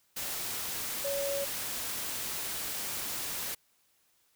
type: tone in noise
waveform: sine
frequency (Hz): 560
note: C#5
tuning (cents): +18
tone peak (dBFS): -31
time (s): 1.04-1.45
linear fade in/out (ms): 10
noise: white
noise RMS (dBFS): -36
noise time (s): 0.16-3.55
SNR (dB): +2
effects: white hiss -70 dBFS RMS until 4.35 s